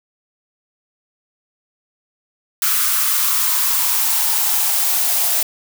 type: noise with high-pass filter sweep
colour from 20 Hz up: blue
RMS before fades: -17 dBFS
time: 2.62-5.43 s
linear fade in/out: 2 ms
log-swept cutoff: 1300 to 650 Hz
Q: 3.8
effects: none